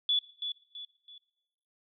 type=tone with echo; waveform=sine; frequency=3436 Hz; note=A7; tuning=42 cents flat; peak=-24 dBFS; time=0.09-0.19 s; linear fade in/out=2 ms; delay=330 ms; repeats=3; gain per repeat=-8 dB; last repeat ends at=1.18 s; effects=noise-tail reverb RT60 1.0 s tail -20 dB re dry